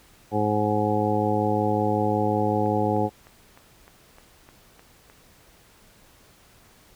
harmonic tone, 105.4 Hz, G#2, 26 cents sharp, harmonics 1 / 2 / 3 / 4 / 5 / 7 / 8, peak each -28 / -28 / -28 / -28 / -28 / -28 / -28 dBFS, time 0.31-3.1 s, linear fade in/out 50 ms
click train, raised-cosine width 0.5 ms, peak -33 dBFS, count 9, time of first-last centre 2.66-5.099 s, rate 3.28 Hz
effects pink hiss -55 dBFS RMS until 6.95 s

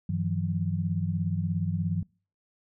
sine tone cluster, 97.7 / 160.7 / 177.6 Hz, G2 / E3 / F3, -5 / -44 / +29 cents, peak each -30 dBFS, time 0.09-2.03 s, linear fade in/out 5 ms, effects noise-tail reverb RT60 0.4 s tail -26 dB re dry

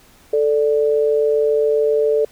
sine tone pair together, 440 / 587.3 Hz, A4 / D5, 0 / 0 cents, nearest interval perfect fourth, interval 500 cents, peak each -14 / -20 dBFS, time 0.33-2.25 s, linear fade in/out 5 ms, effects pink hiss -50 dBFS RMS until 2.31 s

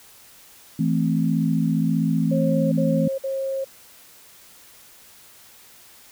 sine chord, A minor, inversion second, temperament equal, 164.81 / 220 / 261.6 Hz, E3 / A3 / C4, 0 / 0 / 0 cents, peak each -21 / -23 / -24 dBFS, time 0.79-3.08 s, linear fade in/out 5 ms
sine tone bursts, 538 Hz, C5, 48 cents sharp, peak -23 dBFS, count 3, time 2.31-3.646 s, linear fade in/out 10 ms, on 410 ms, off 53 ms
effects white hiss -49 dBFS RMS until 6.11 s

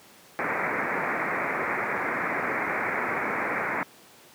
white low-pass noise, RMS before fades -28 dBFS, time 0.39-3.83 s, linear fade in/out 0 ms, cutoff 2300 Hz, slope 96 dB/octave, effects pink hiss -52 dBFS RMS until 4.34 s + high-pass 200 Hz 12 dB/octave

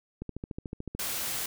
click train, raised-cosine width 3 ms, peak -23 dBFS, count 11, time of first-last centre 0.22-0.95 s, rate 13.7 Hz
white noise, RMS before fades -33 dBFS, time 0.99-1.46 s, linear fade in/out 5 ms
effects none

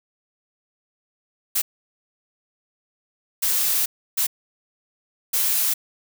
blue noise bursts at uneven times, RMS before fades -21 dBFS, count 4, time 1.55-1.62 / 3.42-3.86 / 4.17-4.27 / 5.33-5.74 s, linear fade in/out 10 ms, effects none

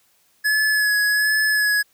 square tone with vibrato, 1700 Hz, G#6, 40 cents sharp, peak -17 dBFS, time 0.44-1.83 s, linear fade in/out 20 ms, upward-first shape sine, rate 1.3 Hz, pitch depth 24 cents each way, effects white hiss -61 dBFS RMS until 1.93 s

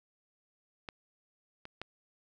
clicks, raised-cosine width 0.3 ms, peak -24 / -29 / -23 dBFS, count 3, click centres 0.888 / 1.654 / 1.816 s, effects none

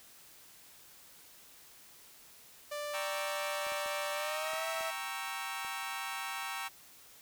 sawtooth tone with pitch glide, 589 to 653.5 Hz, D5 to E5, +5 to -15 cents, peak -33 dBFS, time 2.71-4.91 s, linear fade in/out 10 ms, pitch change +180 cents, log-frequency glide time 4.14-4.66 s
20% pulse chord, G diminished seventh, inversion none, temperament equal, 784 / 932.3 / 1108.7 / 1318.5 Hz, G5 / Bb5 / Db6 / Fb6, 0 / 0 / 0 / 0 cents, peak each -38 dBFS, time 2.93-6.69 s, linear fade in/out 20 ms
clicks, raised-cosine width 1 ms, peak -38 dBFS, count 6, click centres 3.667 / 3.721 / 3.861 / 4.535 / 4.809 / 5.648 s
effects white hiss -57 dBFS RMS until 7.21 s

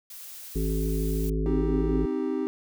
blue noise, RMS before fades -42 dBFS, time 0.1-1.3 s, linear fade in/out 5 ms
harmonic tone, 53.3 Hz, G#1, 46 cents sharp, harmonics 1 / 3 / 5 / 7 / 8, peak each -26 / -31 / -33 / -34 / -35 dBFS, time 0.55-2.06 s, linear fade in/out 10 ms
triangle chord, C minor, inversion none, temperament just, 261.6 / 314 / 392.4 Hz, C4 / Eb4 / G4, 0 / +16 / +2 cents, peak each -28 dBFS, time 1.46-2.47 s, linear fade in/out 0 ms
effects none

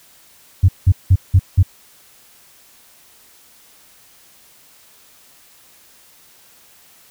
sine tone bursts, 93.2 Hz, F#2, 13 cents sharp, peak -5 dBFS, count 5, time 0.63-1.63 s, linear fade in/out 10 ms, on 56 ms, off 180 ms, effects tanh soft clip ceiling -2 dBFS + white hiss -49 dBFS RMS until 7.1 s

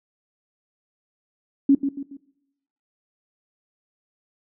sine tone with echo, 277.2 Hz, C#4, in tune, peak -11 dBFS, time 1.69-1.75 s, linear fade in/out 5 ms, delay 140 ms, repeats 3, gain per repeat -8 dB, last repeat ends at 2.17 s, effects noise-tail reverb RT60 0.8 s tail -19 dB re dry

